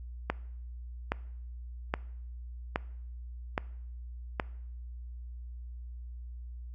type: click train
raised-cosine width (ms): 0.5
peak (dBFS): -13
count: 6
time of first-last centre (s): 0.3-4.398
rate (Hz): 1.22
effects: noise-tail reverb RT60 0.7 s tail -22 dB re dry + added 60 Hz sine -40 dBFS peak until 6.74 s